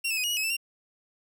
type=tone with pitch steps; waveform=sawtooth; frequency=2747 / 2609 / 2503 / 2884 / 2911 / 2562 / 2647 / 2767 Hz; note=F7 / E7 / D#7 / F#7 / F#7 / E7 / E7 / F7; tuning=-29 / -18 / +10 / -45 / -29 / -50 / +7 / -17 cents; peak=-23 dBFS; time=0.04-0.568 s; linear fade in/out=10 ms; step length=66 ms; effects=none